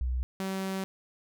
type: tone pair in turn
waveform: sine / sawtooth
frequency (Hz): 62.6 / 191.42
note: B1 / G3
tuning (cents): +24 / -41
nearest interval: octave + perfect fifth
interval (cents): 1935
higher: second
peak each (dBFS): -27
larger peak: neither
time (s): 0.01-0.23 / 0.4-0.84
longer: second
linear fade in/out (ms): 0
effects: none